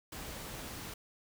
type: noise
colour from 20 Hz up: pink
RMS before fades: -44 dBFS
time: 0.12-0.94 s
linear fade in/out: 5 ms
effects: none